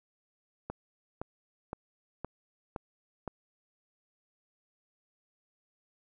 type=click train; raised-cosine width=1 ms; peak=-22 dBFS; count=6; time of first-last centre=0.7-3.277 s; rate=1.94 Hz; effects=none